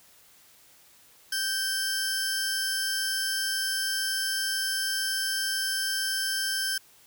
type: tone pair together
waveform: sawtooth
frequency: 1566 / 5267 Hz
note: G6 / E8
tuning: -2 / -2 cents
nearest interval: octave + major sixth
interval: 2100 cents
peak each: -25 / -28 dBFS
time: 1.32-6.78 s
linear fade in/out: 5 ms
effects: white hiss -57 dBFS RMS until 7.06 s